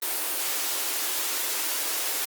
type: high-pass noise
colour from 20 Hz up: white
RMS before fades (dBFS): -28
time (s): 0.02-2.25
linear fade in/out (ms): 5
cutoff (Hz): 280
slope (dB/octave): 96
effects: Opus 32 kbps